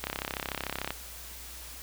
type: click train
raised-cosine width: 0.3 ms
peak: -15 dBFS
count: 30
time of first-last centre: 0.04-0.906 s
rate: 33.5 Hz
effects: added 60 Hz sine -48 dBFS peak until 1.82 s + white hiss -45 dBFS RMS until 1.82 s